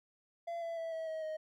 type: tone with pitch steps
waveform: triangle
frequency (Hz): 680 / 668.7 / 657.6 / 646.7 / 635.9 / 625.4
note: F5 / E5 / E5 / E5 / D#5 / D#5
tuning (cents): -46 / +25 / -4 / -33 / +38 / +9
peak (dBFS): -35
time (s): 0.47-1.37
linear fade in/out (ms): 10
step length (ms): 150
effects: none